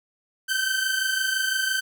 sawtooth tone pair together, 1532 / 1557.9 Hz, G6 / G6, -40 / -11 cents, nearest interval unison, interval 29 cents, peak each -22 dBFS, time 0.48-1.81 s, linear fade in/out 20 ms, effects none

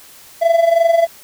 triangle tone with amplitude modulation, 670 Hz, E5, 28 cents sharp, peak -5 dBFS, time 0.41-1.07 s, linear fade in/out 20 ms, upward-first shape sine, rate 22.8 Hz, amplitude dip 70%, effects white hiss -42 dBFS RMS until 1.23 s

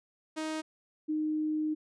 sawtooth / sine tone pair in turn, 313.5 / 308.1 Hz, D#4 / D#4, +13 / -17 cents, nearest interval unison, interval 30 cents, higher first, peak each -29 / -28 dBFS, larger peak second, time 0.36-0.62 / 1.08-1.75 s, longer second, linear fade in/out 20 ms, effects resampled to 22050 Hz

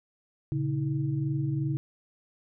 sine tone cluster, 118.4 / 141.1 / 319.3 Hz, A#2 / C#3 / D#4, +27 / +31 / +45 cents, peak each -35 / -27 / -34 dBFS, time 0.52-1.77 s, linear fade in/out 0 ms, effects none

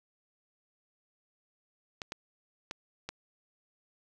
clicks, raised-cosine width 0.2 ms, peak -20 dBFS, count 4, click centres 2.018 / 2.121 / 2.711 / 3.09 s, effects none

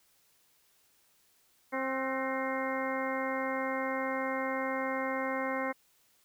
harmonic tone with a mistuned harmonic, 264.8 Hz, C4, 21 cents sharp, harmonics 1 / 2 / 3 / 4 / 5 / 6 / 7 / 8, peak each -37 / -35 / -40 / -38 / -44 / -43 / -41 / -40 dBFS, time 1.72-5.73 s, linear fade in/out 20 ms, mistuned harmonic 6, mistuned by -61 cents, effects white hiss -68 dBFS RMS until 6.24 s

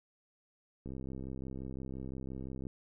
click train, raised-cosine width 3 ms, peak -30 dBFS, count 120, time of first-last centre 0.86-2.669 s, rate 65.8 Hz, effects none

